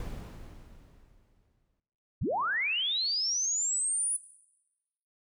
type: noise with exponential decay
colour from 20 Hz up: brown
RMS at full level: -36 dBFS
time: 0-1.8 s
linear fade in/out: 1 ms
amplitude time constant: 390 ms
type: linear sweep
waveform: sine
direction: up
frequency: 48.41 to 9956 Hz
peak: -27 dBFS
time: 2.21-4.17 s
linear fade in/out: 10 ms
effects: noise-tail reverb RT60 1.0 s tail -18 dB re dry